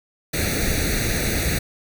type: noise with comb filter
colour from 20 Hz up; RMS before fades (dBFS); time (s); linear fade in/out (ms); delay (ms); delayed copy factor
pink; -22; 0.33-1.59; 10; 0.48; +0.9
effects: none